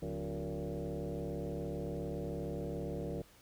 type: tone with frequency modulation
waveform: sine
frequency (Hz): 141.8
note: C#3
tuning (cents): +40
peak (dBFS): -36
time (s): 0.02-3.22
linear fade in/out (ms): 5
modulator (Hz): 107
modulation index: 4.1
effects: added 50 Hz sine -69 dBFS peak until 3.41 s + pink hiss -62 dBFS RMS until 3.41 s